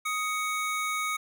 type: tone pair together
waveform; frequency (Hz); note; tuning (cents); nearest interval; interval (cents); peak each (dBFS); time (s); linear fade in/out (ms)
square; 1250 / 2230; D#6 / C#7; +8 / +10; minor seventh; 1002; -31 / -32; 0.05-1.17; 10
effects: none